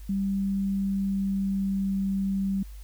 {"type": "tone with pitch glide", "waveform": "sine", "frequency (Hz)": [196, 194.65], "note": ["G3", "G3"], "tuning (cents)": [0, -12], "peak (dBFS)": -24, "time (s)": [0.09, 2.63], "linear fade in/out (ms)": 5, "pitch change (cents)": -12, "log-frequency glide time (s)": [0.74, 1.92], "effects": ["added 50 Hz sine -39 dBFS peak until 2.83 s", "white hiss -57 dBFS RMS until 2.83 s"]}